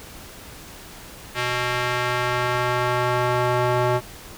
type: tone with band-pass filter sweep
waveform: square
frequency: 123.47 Hz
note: B2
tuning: in tune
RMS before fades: -22 dBFS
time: 1.34-4.01 s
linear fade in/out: 50 ms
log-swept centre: 2200 to 750 Hz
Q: 0.89
effects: pink hiss -41 dBFS RMS until 4.37 s